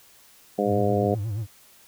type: harmonic tone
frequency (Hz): 102.1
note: G#2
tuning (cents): -29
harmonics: 2 / 3 / 4 / 5 / 6 / 7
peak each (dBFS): -27 / -30 / -26 / -27 / -29 / -28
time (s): 0.58-1.15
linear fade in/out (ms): 10
type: tone with vibrato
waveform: triangle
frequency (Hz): 106.8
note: G#2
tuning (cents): +49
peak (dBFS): -24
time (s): 0.65-1.47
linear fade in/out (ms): 50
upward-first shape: sine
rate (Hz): 8.4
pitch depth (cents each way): 140
effects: white hiss -54 dBFS RMS until 1.87 s